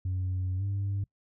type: tone with pitch glide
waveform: sine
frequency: 92.5 to 99.14 Hz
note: F#2 to G2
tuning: 0 to +20 cents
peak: -26 dBFS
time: 0.05-1.04 s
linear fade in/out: 5 ms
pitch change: +120 cents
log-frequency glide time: 0.57-0.63 s
effects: noise-tail reverb RT60 0.1 s tail -25 dB re dry + tanh soft clip ceiling -26 dBFS